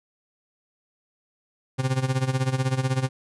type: tone with tremolo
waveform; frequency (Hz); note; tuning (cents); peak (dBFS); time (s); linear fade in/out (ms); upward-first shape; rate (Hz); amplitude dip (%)
40% pulse; 130.81; C3; 0; -18; 1.78-3.09; 20; sine; 16; 80
effects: resampled to 24000 Hz